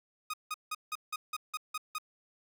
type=tone bursts; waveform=sawtooth; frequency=1244.5 Hz; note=D#6; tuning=in tune; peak=-30 dBFS; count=9; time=0.3-1.984 s; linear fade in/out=5 ms; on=36 ms; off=170 ms; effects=none